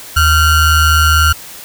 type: ring-modulated tone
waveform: square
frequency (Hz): 730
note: F#5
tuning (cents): -24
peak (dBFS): -5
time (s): 0.16-1.33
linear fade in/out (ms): 10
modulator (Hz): 652
effects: white hiss -32 dBFS RMS until 1.64 s